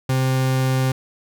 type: tone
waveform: 40% pulse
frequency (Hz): 130.81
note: C3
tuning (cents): 0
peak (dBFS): -16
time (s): 0.09-0.92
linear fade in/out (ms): 5
effects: none